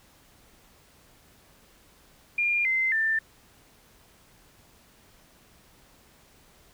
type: tone with pitch steps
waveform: sine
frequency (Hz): 2407 / 2071 / 1782.5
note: D7 / C7 / A6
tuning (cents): +42 / -18 / +22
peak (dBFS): -22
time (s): 2.38-3.19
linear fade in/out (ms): 5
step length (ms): 270
effects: pink hiss -58 dBFS RMS until 6.73 s